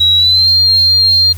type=tone with pitch glide; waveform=sine; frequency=3873 to 4199 Hz; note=B7 to C8; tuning=-35 to +5 cents; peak=-6 dBFS; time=0-1.33 s; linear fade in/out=10 ms; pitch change=+140 cents; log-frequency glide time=0.16-0.48 s; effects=added 88 Hz sine -22 dBFS peak until 1.37 s + white hiss -37 dBFS RMS until 1.37 s